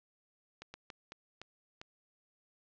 slowing click train, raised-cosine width 0.2 ms, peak -28 dBFS, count 6, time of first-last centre 0.62-1.815 s, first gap 120 ms, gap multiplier 1.35, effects low-pass 5000 Hz 12 dB/octave

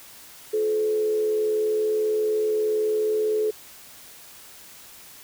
sine tone with frequency modulation, 429.2 Hz, A4, 43 cents flat, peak -20 dBFS, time 0.53-3.51 s, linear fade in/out 10 ms, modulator 79.2 Hz, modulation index 0.34, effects white hiss -46 dBFS RMS until 5.23 s

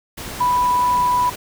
sine tone in noise, 987.8 Hz, B5, in tune, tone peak -14 dBFS, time 0.4-1.3 s, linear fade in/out 10 ms, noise pink, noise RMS -31 dBFS, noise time 0.17-1.36 s, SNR +14 dB, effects none

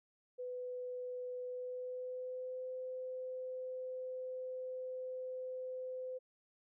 sine tone with pitch glide, 498.9 to 511.4 Hz, B4 to C5, +17 to -40 cents, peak -40 dBFS, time 0.38-6.19 s, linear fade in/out 20 ms, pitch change +43 cents, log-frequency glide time 1.46-2.7 s, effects none

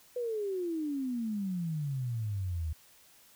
sine exponential sweep, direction down, 500 to 76 Hz, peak -31 dBFS, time 0.16-2.73 s, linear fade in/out 5 ms, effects white hiss -60 dBFS RMS until 3.35 s

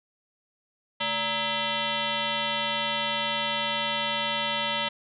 sine tone with frequency modulation, 2010 Hz, B6, 30 cents sharp, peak -25 dBFS, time 1-4.89 s, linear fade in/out 10 ms, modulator 358 Hz, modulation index 4.3, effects none

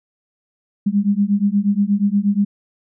sine beating tone pair, 198.4 / 206.8 Hz, G3 / G#3, +21 / -7 cents, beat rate 8.4 Hz, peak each -17 dBFS, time 0.86-2.45 s, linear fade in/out 10 ms, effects none

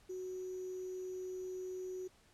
sine tone with sample-and-hold, 370 Hz, F#4, in tune, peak -40 dBFS, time 0.09-2.08 s, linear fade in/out 10 ms, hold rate 6300 Hz, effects pink hiss -67 dBFS RMS until 2.33 s + low-pass 10000 Hz 12 dB/octave

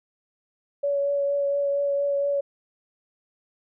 sine tone with vibrato, 565 Hz, C#5, 33 cents sharp, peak -21 dBFS, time 0.83-2.41 s, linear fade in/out 10 ms, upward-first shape triangle, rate 4.3 Hz, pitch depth 15 cents each way, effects none

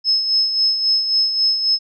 sine tone with tremolo, 5190 Hz, E8, 28 cents flat, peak -12 dBFS, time 0.04-1.79 s, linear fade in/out 50 ms, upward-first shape sine, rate 3.7 Hz, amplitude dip 55%, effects none

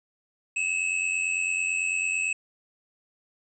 square tone pair together, 2570 / 2659 Hz, E7 / E7, -45 / +14 cents, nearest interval minor second, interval 59 cents, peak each -27 / -30 dBFS, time 0.56-2.33 s, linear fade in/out 5 ms, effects resampled to 24000 Hz

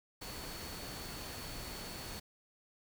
sine tone in noise, 4435 Hz, C#8, in tune, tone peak -51 dBFS, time 0.21-2.2 s, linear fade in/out 10 ms, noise pink, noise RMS -45 dBFS, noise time 0.21-2.2 s, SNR -9 dB, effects none

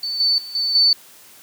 sine tone with level steps, 4509 Hz, C#8, 29 cents sharp, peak -22 / -14 / -31 / -18 / -11 dBFS, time 0.03-0.93 s, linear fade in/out 2 ms, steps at 0.2 / 0.38 / 0.55 / 0.75 s, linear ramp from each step 2 ms, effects white hiss -46 dBFS RMS until 1.42 s + high-pass 100 Hz 12 dB/octave

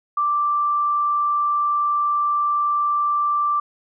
sine tone, 1174.7 Hz, D6, in tune, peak -17 dBFS, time 0.17-3.6 s, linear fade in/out 5 ms, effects none

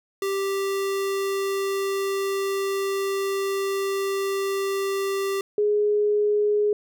square / sine tone pair in turn, 392 / 416.8 Hz, G4 / G#4, 0 / +6 cents, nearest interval minor second, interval 106 cents, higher second, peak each -24 / -18 dBFS, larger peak second, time 0.22-5.41 / 5.58-6.73 s, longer first, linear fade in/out 2 ms, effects none

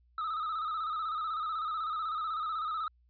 triangle tone with vibrato, 1273 Hz, D#6, 39 cents sharp, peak -30 dBFS, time 0.18-2.88 s, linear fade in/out 2 ms, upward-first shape square, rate 16 Hz, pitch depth 55 cents each way, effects added 60 Hz sine -63 dBFS peak until 3.09 s + resampled to 11025 Hz

